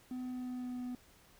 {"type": "tone with pitch glide", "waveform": "triangle", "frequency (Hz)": [252.5, 248.4], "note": ["B3", "B3"], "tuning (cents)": [39, 10], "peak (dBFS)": -36, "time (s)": [0.11, 0.95], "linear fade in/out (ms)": 2, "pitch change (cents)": -29, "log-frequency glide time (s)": [0.23, 0.79], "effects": ["pink hiss -63 dBFS RMS until 1.39 s"]}